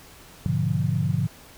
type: chord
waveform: sine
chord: G# diminished seventh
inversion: none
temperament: equal with one note detuned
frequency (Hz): 103.11 / 123.47 / 146.83 / 174.61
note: G#2 / B2 / D3 / F3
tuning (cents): -12 / 0 / 0 / 0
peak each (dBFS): -27 / -27 / -25 / -27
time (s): 0.46-1.27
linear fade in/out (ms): 0
effects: pink hiss -48 dBFS RMS until 1.57 s